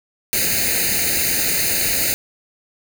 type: noise with comb filter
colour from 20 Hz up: white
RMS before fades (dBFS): -19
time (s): 0.33-2.14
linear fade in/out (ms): 0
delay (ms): 0.45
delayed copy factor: +1
effects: none